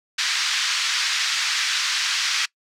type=band-pass noise; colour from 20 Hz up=white; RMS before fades=-23 dBFS; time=0.18-2.46 s; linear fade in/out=10 ms; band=1300 to 5600 Hz; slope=24 dB/octave; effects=noise-tail reverb RT60 0.1 s tail -23 dB re dry